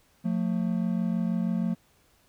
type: tone pair together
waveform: triangle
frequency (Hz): 178.2 / 224.5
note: F3 / A3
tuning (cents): +35 / +35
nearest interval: major third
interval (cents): 400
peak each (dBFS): -25 / -26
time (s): 0.24-1.75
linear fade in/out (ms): 20
effects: pink hiss -64 dBFS RMS until 2.28 s